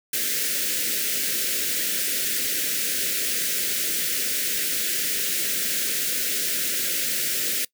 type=band-stop noise; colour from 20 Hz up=white; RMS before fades=-25 dBFS; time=0.13-7.65 s; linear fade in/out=5 ms; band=560 to 1500 Hz; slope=48 dB/octave; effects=noise-tail reverb RT60 0.1 s tail -22 dB re dry + high-pass 200 Hz 12 dB/octave